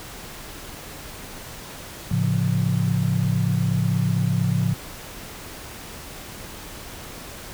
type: chord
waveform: sine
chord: A augmented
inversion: none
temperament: equal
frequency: 110 / 138.59 / 174.61 Hz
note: A2 / C#3 / E#3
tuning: 0 / 0 / 0 cents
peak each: -23 dBFS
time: 2.11-4.74 s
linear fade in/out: 5 ms
effects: pink hiss -38 dBFS RMS until 7.53 s